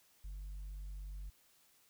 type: tone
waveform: sine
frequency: 48.46 Hz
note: G1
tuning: 19 cents flat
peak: -40 dBFS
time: 0.24-1.3 s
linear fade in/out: 10 ms
effects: tanh soft clip ceiling -42 dBFS + white hiss -69 dBFS RMS until 1.89 s